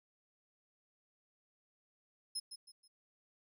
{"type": "tone with echo", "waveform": "30% pulse", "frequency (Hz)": 5150, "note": "E8", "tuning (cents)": -41, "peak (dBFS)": -33, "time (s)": [2.35, 2.4], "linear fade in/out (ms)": 10, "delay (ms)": 160, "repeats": 3, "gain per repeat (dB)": -9, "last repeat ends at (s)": 2.88, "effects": []}